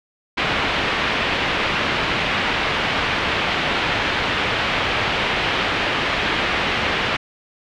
white low-pass noise, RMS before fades -21 dBFS, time 0.37-7.17 s, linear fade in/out 10 ms, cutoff 3100 Hz, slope 24 dB/octave, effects none

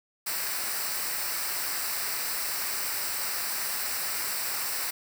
white noise with comb filter, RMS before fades -31 dBFS, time 0.26-4.91 s, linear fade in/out 10 ms, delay 0.3 ms, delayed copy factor -0.65, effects none

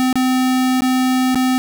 square tone with dropouts, 256.7 Hz, C4, 33 cents flat, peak -14 dBFS, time 0-1.58 s, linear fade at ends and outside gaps 0 ms, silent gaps 0.128-0.156 / 0.807-0.82 / 1.346-1.356 s, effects none

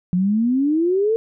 sine exponential sweep, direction up, 174.61 to 460 Hz, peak -15 dBFS, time 0.13-1.16 s, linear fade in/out 0 ms, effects none

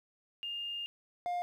sine / triangle tone pair in turn, 2818 / 707.2 Hz, F7 / F5, +15 / +22 cents, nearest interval 2 octaves, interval 2393 cents, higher first, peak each -36 / -30 dBFS, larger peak second, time 0.43-0.86 / 1.26-1.42 s, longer first, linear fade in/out 0 ms, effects 11-bit

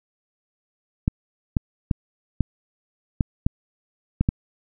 clicks, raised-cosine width 5 ms, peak -6 dBFS, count 8, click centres 1.079 / 1.568 / 1.912 / 2.407 / 3.208 / 3.465 / 4.21 / 4.289 s, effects none

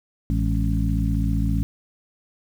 harmonic tone with a mistuned harmonic, 55.2 Hz, A1, 6 cents sharp, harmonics 1 / 2 / 3 / 4 / 5, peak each -22 / -25 / -27 / -28 / -29 dBFS, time 0.3-1.63 s, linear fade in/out 0 ms, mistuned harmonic 4, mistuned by -94 cents, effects 8-bit

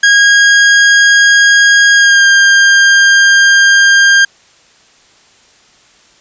40% pulse tone with pitch glide, 1634 to 1600.4 Hz, G#6 to G6, -29 to +35 cents, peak -3 dBFS, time 0.03-4.25 s, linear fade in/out 5 ms, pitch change -36 cents, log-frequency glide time 1.95-2.26 s, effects white hiss -46 dBFS RMS until 6.2 s + resampled to 16000 Hz

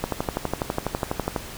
click train, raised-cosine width 1 ms, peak -9 dBFS, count 17, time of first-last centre 0.04-1.362 s, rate 12.1 Hz, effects pink hiss -38 dBFS RMS until 1.57 s

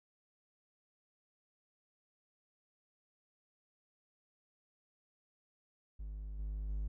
triangle tone with level steps, 51.3 Hz, G#1, 21 cents flat, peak -39 / -35 / -33 dBFS, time 5.99-6.88 s, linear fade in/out 10 ms, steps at 6.39 / 6.69 s, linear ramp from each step 5 ms, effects none

